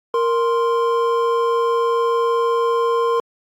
triangle tone pair together, 466.2 / 1046.6 Hz, A#4 / C6, 0 / 0 cents, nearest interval octave + major second, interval 1400 cents, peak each -15 / -18 dBFS, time 0.14-3.2 s, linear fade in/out 2 ms, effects AAC 64 kbps

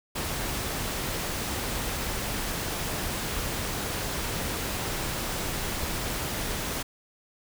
pink noise, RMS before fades -31 dBFS, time 0.15-6.83 s, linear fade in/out 10 ms, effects none

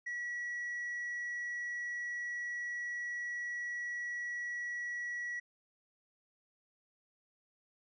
sine tone with tanh clipping, 1932 Hz, B6, 39 cents flat, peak -37 dBFS, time 0.06-5.4 s, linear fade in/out 10 ms, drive 1 dB, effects none

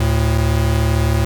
square tone pair together, 73.79 / 112 Hz, D2 / A2, +9 / +31 cents, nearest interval perfect fifth, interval 722 cents, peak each -17 dBFS, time 0-1.25 s, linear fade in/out 5 ms, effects none

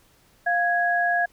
sine tone pair together, 700.2 / 1661.2 Hz, F5 / G#6, +4 / 0 cents, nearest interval octave + minor third, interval 1496 cents, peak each -22 dBFS, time 0.46-1.26 s, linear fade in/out 10 ms, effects pink hiss -59 dBFS RMS until 1.32 s

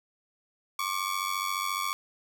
sawtooth ring-modulated tone, 1131 Hz, C#6, 34 cents sharp, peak -22 dBFS, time 0.79-1.93 s, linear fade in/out 0 ms, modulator 47.2 Hz, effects none

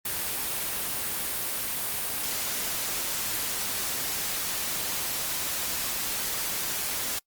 white noise, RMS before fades -30 dBFS, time 0.05-7.19 s, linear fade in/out 5 ms, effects noise-tail reverb RT60 0.1 s tail -25 dB re dry + Opus 32 kbps

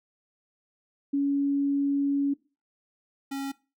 sine / square tone pair in turn, 280.9 / 274.5 Hz, C#4 / C#4, +23 / -17 cents, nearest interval unison, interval 40 cents, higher first, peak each -22 / -31 dBFS, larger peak first, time 1.13-2.34 / 3.31-3.52 s, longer first, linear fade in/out 10 ms, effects noise-tail reverb RT60 0.3 s tail -20 dB re dry

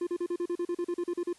triangle tone bursts, 349.2 Hz, F4, in tune, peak -26 dBFS, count 14, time 0.01-1.33 s, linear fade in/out 5 ms, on 59 ms, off 38 ms, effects white hiss -59 dBFS RMS until 1.38 s + resampled to 24000 Hz

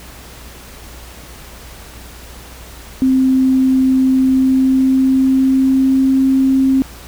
sine tone with pitch glide, 261.6 to 266 Hz, C4 to C4, 0 to +29 cents, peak -9 dBFS, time 3.02-6.82 s, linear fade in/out 0 ms, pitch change +29 cents, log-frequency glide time 4.12-6.17 s, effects added 60 Hz sine -37 dBFS peak until 7.07 s + pink hiss -37 dBFS RMS until 7.07 s

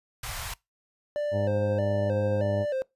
pink band-stop noise, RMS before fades -35 dBFS, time 0.23-0.54 s, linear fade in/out 5 ms, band 120 to 680 Hz, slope 24 dB/octave
triangle tone with vibrato, 556 Hz, C#5, 5 cents sharp, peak -24 dBFS, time 1.16-2.82 s, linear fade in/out 0 ms, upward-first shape square, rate 1.6 Hz, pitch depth 100 cents each way
harmonic tone, 102.4 Hz, G#2, 24 cents flat, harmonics 1 / 2 / 3 / 4 / 5 / 6 / 7 / 8 / 9, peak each -28 / -34 / -38 / -40 / -42 / -44 / -45 / -46 / -47 dBFS, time 1.31-2.66 s, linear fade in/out 50 ms
effects noise-tail reverb RT60 0.2 s tail -23 dB re dry + resampled to 32000 Hz

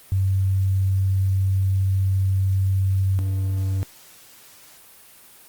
sine / triangle tone pair in turn, 95.8 / 95.8 Hz, G2 / G2, -39 / -39 cents, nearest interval unison, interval 0 cents, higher neither, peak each -17 / -18 dBFS, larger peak first, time 0.12-3.19 / 3.19-3.83 s, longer first, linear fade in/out 0 ms, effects white hiss -48 dBFS RMS until 5.48 s + Opus 32 kbps

